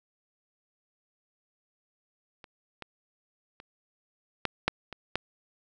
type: clicks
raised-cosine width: 0.3 ms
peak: -30 / -23 / -29 / -10 / -7 / -23 / -11 dBFS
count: 7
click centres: 2.442 / 2.823 / 3.601 / 4.453 / 4.68 / 4.927 / 5.156 s
effects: none